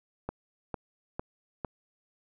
click train, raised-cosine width 1 ms, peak -19 dBFS, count 4, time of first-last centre 0.29-1.647 s, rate 2.21 Hz, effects none

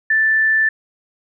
sine tone, 1763 Hz, A6, 3 cents sharp, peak -12 dBFS, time 0.1-0.69 s, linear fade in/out 5 ms, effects none

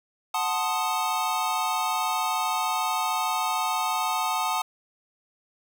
square chord, F# diminished seventh, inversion none, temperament equal, 740 / 880 / 1046.5 / 1244.5 Hz, F#5 / A5 / C6 / Eb6, 0 / 0 / 0 / 0 cents, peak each -31 / -29 / -34 / -30 dBFS, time 0.34-4.62 s, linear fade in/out 5 ms, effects none

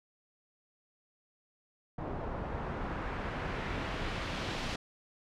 pink noise with low-pass filter sweep, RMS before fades -37 dBFS, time 1.98-4.76 s, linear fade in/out 5 ms, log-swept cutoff 850 to 4400 Hz, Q 1, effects none

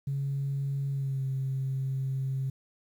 sine tone with pitch glide, 138.59 to 133.56 Hz, C#3 to C3, 0 to +36 cents, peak -27 dBFS, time 0.07-2.5 s, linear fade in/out 5 ms, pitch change -64 cents, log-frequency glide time 0.9-1.24 s, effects tanh soft clip ceiling -24 dBFS + 10-bit

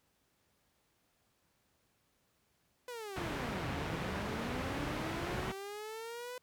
sawtooth linear two-way sweep, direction down then up, 503 to 131.2 to 503 Hz, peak -38 dBFS, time 2.88-6.38 s, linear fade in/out 2 ms, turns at 3.69 s
pink low-pass noise, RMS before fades -38 dBFS, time 3.16-5.52 s, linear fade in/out 5 ms, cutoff 2500 Hz, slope 12 dB/octave
effects pink hiss -75 dBFS RMS until 6.42 s + high-pass 60 Hz 12 dB/octave

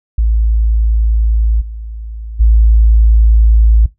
sine tone with level steps, 55 Hz, A1, in tune, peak -8 / -22 / -4 dBFS, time 0.18-3.86 s, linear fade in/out 5 ms, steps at 1.6 / 2.39 s, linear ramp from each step 20 ms, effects noise-tail reverb RT60 0.2 s tail -20 dB re dry

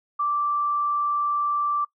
sine tone, 1170 Hz, D6, 7 cents flat, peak -21 dBFS, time 0.19-1.85 s, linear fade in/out 10 ms, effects noise-tail reverb RT60 0.1 s tail -21 dB re dry

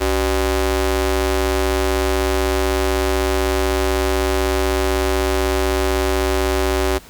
sawtooth ring-modulated tone, 220 Hz, A3, in tune, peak -9 dBFS, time 0-6.99 s, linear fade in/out 20 ms, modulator 158 Hz, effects pink hiss -43 dBFS RMS until 7.09 s

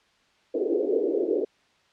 white band-pass noise, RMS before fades -25 dBFS, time 0.54-1.45 s, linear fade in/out 10 ms, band 320 to 480 Hz, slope 48 dB/octave, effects white hiss -63 dBFS RMS until 1.92 s + low-pass 4000 Hz 12 dB/octave

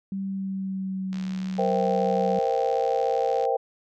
sine tone with pitch glide, 194.3 to 188.44 Hz, G3 to F#3, -15 to +32 cents, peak -27 dBFS, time 0.12-2.39 s, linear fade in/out 2 ms, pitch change -53 cents, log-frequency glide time 0.24-1.19 s
click train, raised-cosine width 0.2 ms, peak -25 dBFS, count 171, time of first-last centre 1.13-3.452 s, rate 73.2 Hz
sine chord, C dominant seventh, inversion third, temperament equal, 466.2 / 523.3 / 659.3 / 784 Hz, Bb4 / C5 / E5 / G5, 0 / 0 / 0 / 0 cents, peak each -26 / -26 / -31 / -26 dBFS, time 1.58-3.57 s, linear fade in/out 10 ms
effects none

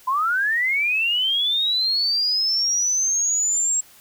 sine linear sweep, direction up, 997 to 7610 Hz, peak -18 dBFS, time 0.07-3.81 s, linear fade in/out 10 ms, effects white hiss -50 dBFS RMS until 4 s

